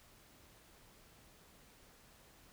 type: silence
effects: pink hiss -63 dBFS RMS until 2.52 s